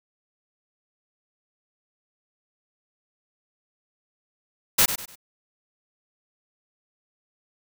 white noise with echo, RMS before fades -17 dBFS, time 4.78-4.86 s, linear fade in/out 10 ms, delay 99 ms, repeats 3, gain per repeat -10 dB, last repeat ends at 5.157 s, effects none

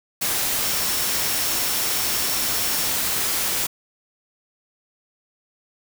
sine tone in noise, 5460 Hz, F8, 40 cents flat, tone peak -32 dBFS, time 0.64-2.88 s, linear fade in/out 10 ms, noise white, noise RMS -23 dBFS, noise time 0.21-3.67 s, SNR -12 dB, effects none

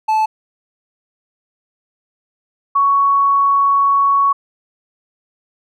triangle / sine tone pair in turn, 871 / 1115.2 Hz, A5 / C#6, -18 / +10 cents, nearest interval major third, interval 428 cents, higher second, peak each -10 dBFS, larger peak neither, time 0.08-0.26 / 2.75-4.33 s, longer second, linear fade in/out 10 ms, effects none

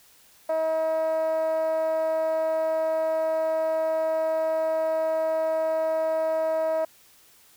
10% pulse tone with band-pass filter, 319.4 Hz, D#4, 45 cents sharp, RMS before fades -25 dBFS, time 0.49-6.85 s, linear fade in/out 5 ms, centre 670 Hz, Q 6, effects white hiss -56 dBFS RMS until 7.56 s

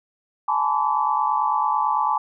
sine tone cluster, 841 / 890 / 1010 / 1149 Hz, G#5 / A5 / B5 / D6, +22 / +20 / +39 / -38 cents, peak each -24 dBFS, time 0.48-2.18 s, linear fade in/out 5 ms, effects none

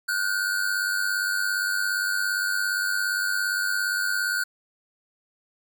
square tone pair together, 1440 / 1537.4 Hz, F#6 / G6, -47 / -34 cents, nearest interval minor second, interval 113 cents, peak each -27 dBFS, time 0.08-4.44 s, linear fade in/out 10 ms, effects none

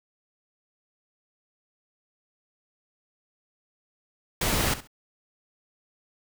pink noise with echo, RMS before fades -25 dBFS, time 4.41-4.74 s, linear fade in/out 5 ms, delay 67 ms, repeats 2, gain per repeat -14 dB, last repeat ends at 4.874 s, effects none

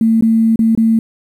sine tone with dropouts, 225 Hz, A3, 39 cents sharp, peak -8 dBFS, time 0.01-0.99 s, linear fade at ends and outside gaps 2 ms, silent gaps 0.21-0.223 / 0.559-0.591 / 0.751-0.775 s, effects 7-bit

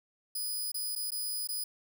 5% pulse tone with dropouts, 4978 Hz, D#8, in tune, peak -26 dBFS, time 0.35-1.64 s, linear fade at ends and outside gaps 5 ms, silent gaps 0.718-0.743 / 0.953-0.96 / 1.106-1.118 / 1.473-1.488 s, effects none

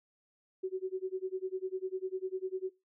sine tone with tremolo, 375.4 Hz, F#4, 25 cents sharp, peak -30 dBFS, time 0.63-2.7 s, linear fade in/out 10 ms, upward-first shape sine, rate 10 Hz, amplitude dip 95%, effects noise-tail reverb RT60 0.2 s tail -17 dB re dry

